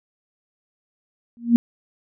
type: tone with exponential growth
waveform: sine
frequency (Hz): 235.5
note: A#3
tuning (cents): +18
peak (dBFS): -6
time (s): 1.37-1.56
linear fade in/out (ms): 0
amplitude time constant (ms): 40
effects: none